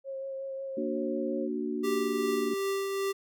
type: tone with vibrato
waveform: sine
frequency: 539 Hz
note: C#5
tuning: 49 cents flat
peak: -34 dBFS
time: 0.04-1.49 s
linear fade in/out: 50 ms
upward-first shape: sine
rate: 5.5 Hz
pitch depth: 15 cents each way
type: chord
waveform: sine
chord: Bb augmented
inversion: none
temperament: equal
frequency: 233.1 / 293.7 / 370 Hz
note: Bb3 / D4 / F#4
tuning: 0 / 0 / 0 cents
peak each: -34 dBFS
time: 0.77-2.54 s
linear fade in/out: 5 ms
type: tone with tremolo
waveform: square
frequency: 392 Hz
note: G4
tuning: in tune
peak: -28 dBFS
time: 1.83-3.13 s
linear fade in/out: 20 ms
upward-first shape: triangle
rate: 2.6 Hz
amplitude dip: 35%
effects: none